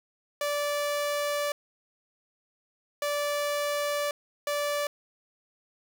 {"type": "tone bursts at uneven times", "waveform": "sawtooth", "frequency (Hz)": 582, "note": "D5", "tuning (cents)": -16, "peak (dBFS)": -23, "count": 3, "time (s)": [[0.41, 1.52], [3.02, 4.11], [4.47, 4.87]], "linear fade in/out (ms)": 2, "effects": []}